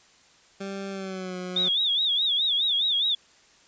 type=tone with pitch glide; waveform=20% pulse; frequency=196 to 181.82 Hz; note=G3 to F#3; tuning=0 to -30 cents; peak=-27 dBFS; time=0.6-1.69 s; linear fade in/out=10 ms; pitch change=-130 cents; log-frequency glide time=0.9-1.37 s
type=tone with vibrato; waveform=sine; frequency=3545 Hz; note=A7; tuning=12 cents sharp; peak=-21 dBFS; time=1.56-3.15 s; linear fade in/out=5 ms; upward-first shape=sine; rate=4.8 Hz; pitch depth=140 cents each way
effects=white hiss -57 dBFS RMS until 3.67 s + resampled to 16000 Hz